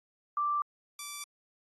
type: tone pair in turn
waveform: sine / 5% pulse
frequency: 1174.7 / 1165.2 Hz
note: D6 / D6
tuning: 0 / -14 cents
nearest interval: unison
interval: 14 cents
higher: first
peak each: -27 dBFS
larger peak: neither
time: 0.37-0.62 / 0.99-1.24 s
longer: neither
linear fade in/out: 2 ms
effects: AAC 32 kbps